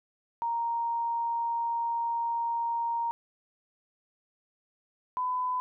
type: tone pair in turn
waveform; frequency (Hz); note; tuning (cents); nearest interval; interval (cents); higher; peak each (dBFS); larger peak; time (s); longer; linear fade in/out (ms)
sine; 932.3 / 1004.1; A#5 / B5; 0 / +28; minor second; 128; second; -27; neither; 0.42-3.11 / 5.17-5.6; first; 0
effects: none